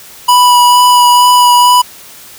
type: tone with vibrato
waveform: square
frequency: 982 Hz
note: B5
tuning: 10 cents flat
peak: -4 dBFS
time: 0.28-1.82 s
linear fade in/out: 10 ms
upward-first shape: sine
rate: 2.2 Hz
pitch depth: 12 cents each way
effects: white hiss -34 dBFS RMS until 2.38 s